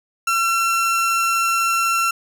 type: tone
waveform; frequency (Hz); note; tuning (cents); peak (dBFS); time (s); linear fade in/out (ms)
30% pulse; 1354; E6; +46; -14; 0.27-2.11; 5
effects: none